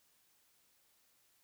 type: silence
effects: white hiss -72 dBFS RMS until 1.43 s